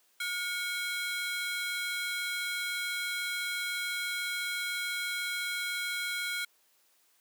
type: ring-modulated tone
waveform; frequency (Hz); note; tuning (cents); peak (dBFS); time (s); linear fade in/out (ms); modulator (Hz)
30% pulse; 1827; A#6; -35; -26; 0.2-6.45; 5; 393
effects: white hiss -68 dBFS RMS until 7.2 s + high-pass 300 Hz 12 dB/octave